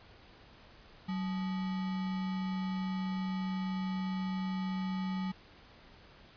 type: tone with sample-and-hold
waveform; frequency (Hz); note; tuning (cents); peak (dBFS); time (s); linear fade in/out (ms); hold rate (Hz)
sine; 187.6; F#3; +24; -32; 1.08-5.32; 10; 1050
effects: pink hiss -57 dBFS RMS until 6.36 s + resampled to 11025 Hz